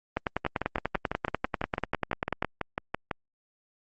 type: two click trains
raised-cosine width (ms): 0.5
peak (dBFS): -11 / -13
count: 24 / 17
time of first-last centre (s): 0.17-2.425 / 0.45-3.112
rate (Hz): 10.2 / 6.01
effects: Opus 32 kbps